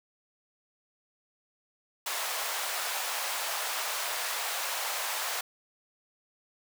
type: high-pass noise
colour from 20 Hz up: pink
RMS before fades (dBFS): -33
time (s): 2.06-5.41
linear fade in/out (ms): 5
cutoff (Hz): 660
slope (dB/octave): 24
effects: none